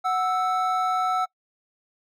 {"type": "tone pair together", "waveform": "triangle", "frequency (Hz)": [740, 1318.5], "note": ["F#5", "E6"], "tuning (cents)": [0, 0], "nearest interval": "minor seventh", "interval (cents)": 1000, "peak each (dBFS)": -22, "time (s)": [0.04, 1.26], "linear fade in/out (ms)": 20, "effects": ["noise-tail reverb RT60 0.1 s tail -23 dB re dry"]}